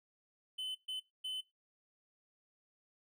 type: tone bursts at uneven times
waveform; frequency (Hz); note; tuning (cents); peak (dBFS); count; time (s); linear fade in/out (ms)
triangle; 3036; F#7; +44; -36; 3; 0.58-0.75 / 0.88-1 / 1.24-1.41; 10
effects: noise-tail reverb RT60 0.2 s tail -17 dB re dry